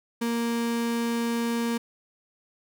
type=tone; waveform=35% pulse; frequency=233.4 Hz; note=A#3; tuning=2 cents sharp; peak=-23 dBFS; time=0.21-1.78 s; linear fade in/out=10 ms; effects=none